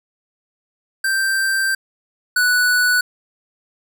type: tone pair in turn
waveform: square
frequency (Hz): 1568 / 1480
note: G6 / F#6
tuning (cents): 0 / 0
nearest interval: minor second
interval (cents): 100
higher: first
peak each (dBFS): -17 / -14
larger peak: second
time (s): 1.04-1.75 / 2.36-3.01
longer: first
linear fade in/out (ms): 5
effects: none